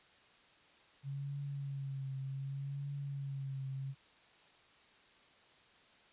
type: tone with vibrato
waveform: sine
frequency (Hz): 137.8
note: C#3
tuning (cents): -10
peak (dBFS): -38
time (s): 1.03-3.95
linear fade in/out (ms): 50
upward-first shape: triangle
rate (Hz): 0.66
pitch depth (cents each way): 51
effects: white hiss -64 dBFS RMS until 6.12 s + resampled to 8000 Hz